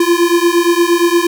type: beating tone pair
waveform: square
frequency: 340.1 / 348.7 Hz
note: F4 / F4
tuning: -46 / -3 cents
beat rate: 8.6 Hz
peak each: -13 dBFS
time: 0-1.27 s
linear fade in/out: 5 ms
effects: none

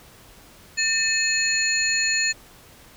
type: tone cluster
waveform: sine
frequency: 1801 / 2557 / 4279 / 6950 Hz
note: A6 / D#7 / C8 / A8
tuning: +40 / +47 / +38 / -22 cents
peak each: -25 dBFS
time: 0.77-2.33 s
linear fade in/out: 20 ms
effects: pink hiss -49 dBFS RMS until 2.96 s

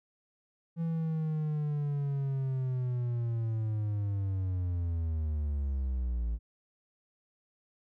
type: linear sweep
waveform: triangle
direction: down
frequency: 167 to 55 Hz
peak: -27 dBFS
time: 0.76-6.39 s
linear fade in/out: 50 ms
effects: none

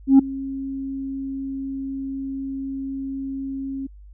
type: tone with ADSR envelope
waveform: sine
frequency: 270.4 Hz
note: C#4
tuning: 43 cents flat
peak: -4 dBFS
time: 0.07-3.87 s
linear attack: 120 ms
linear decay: 7 ms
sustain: -22 dB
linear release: 9 ms
effects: tanh soft clip ceiling -6 dBFS + added 50 Hz sine -41 dBFS peak until 4.13 s

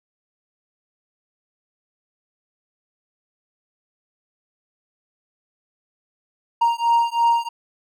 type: beating tone pair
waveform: triangle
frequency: 932.3 / 935.3 Hz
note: A#5 / A#5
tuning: 0 / +6 cents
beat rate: 3 Hz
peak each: -17 dBFS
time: 6.61-7.49 s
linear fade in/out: 10 ms
effects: none

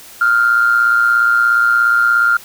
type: tone with amplitude modulation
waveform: sine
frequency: 1396.9 Hz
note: F6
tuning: in tune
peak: -6 dBFS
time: 0.21-2.37 s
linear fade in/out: 5 ms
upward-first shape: sine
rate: 117 Hz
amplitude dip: 60%
effects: tanh soft clip ceiling -2 dBFS + white hiss -38 dBFS RMS until 2.44 s

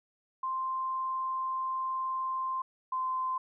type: tone pair in turn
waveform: sine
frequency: 1046.5 / 1035.1 Hz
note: C6 / C6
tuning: 0 / -19 cents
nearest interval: unison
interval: 19 cents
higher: first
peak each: -30 / -29 dBFS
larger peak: second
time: 0.43-2.62 / 2.92-3.38 s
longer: first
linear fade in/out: 5 ms
effects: none

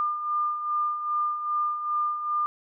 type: beating tone pair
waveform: sine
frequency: 1201 / 1203.5 Hz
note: D6 / D6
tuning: +38 / +42 cents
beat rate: 2.5 Hz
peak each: -33 / -25 dBFS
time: 0-2.46 s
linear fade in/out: 0 ms
effects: none

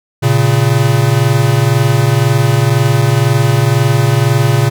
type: tone pair together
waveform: square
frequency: 116.1 / 138.07 Hz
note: A#2 / C#3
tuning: -7 / -7 cents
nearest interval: minor third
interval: 300 cents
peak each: -12 dBFS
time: 0.22-4.7 s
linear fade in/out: 20 ms
effects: none

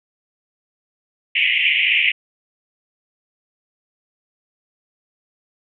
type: band-pass noise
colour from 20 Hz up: white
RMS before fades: -17 dBFS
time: 1.35-2.12 s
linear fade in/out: 10 ms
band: 2000 to 3000 Hz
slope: 96 dB/octave
effects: none

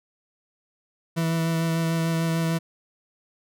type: tone with vibrato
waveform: 40% pulse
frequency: 164.3 Hz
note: E3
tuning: 5 cents flat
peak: -21 dBFS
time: 1.16-2.59 s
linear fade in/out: 20 ms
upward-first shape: sine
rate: 6.7 Hz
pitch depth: 14 cents each way
effects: none

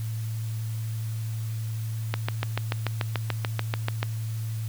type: click train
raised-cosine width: 0.3 ms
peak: -10 dBFS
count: 14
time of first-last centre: 2.14-4.03 s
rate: 6.88 Hz
effects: added 111 Hz sine -28 dBFS peak until 4.68 s + white hiss -47 dBFS RMS until 4.68 s

